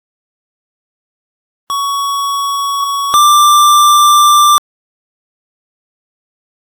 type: tone pair in turn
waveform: square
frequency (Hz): 1120 / 1181.9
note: C#6 / D6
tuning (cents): +18 / +11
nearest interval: minor second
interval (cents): 93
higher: second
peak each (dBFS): -14 / -5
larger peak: second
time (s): 1.7-3.14 / 3.14-4.58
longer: neither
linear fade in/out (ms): 0
effects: AAC 64 kbps